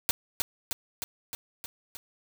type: noise with echo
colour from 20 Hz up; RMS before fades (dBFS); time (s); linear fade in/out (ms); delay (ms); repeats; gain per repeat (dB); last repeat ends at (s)
white; -25; 0.09-0.11; 0; 310; 6; -3; 1.97
effects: none